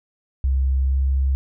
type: tone with pitch glide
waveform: sine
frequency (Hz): 66.4 to 67.17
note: C2 to C2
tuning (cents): +26 to +46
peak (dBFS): -16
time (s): 0.44-1.35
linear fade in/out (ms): 0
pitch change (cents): +20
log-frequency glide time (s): 0.84-0.97
effects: none